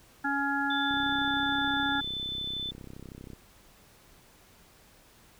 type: harmonic tone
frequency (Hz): 279.7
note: C#4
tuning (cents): +16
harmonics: 1 / 3 / 5 / 6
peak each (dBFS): -32 / -32 / -32 / -32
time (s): 0.24-2.01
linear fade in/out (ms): 10
type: tone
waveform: sine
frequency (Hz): 3520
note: A7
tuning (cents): 0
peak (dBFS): -32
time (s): 0.7-2.71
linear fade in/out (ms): 5
type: click train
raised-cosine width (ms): 3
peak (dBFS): -31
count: 80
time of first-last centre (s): 0.91-3.333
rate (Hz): 32.6
effects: pink hiss -58 dBFS RMS until 5.39 s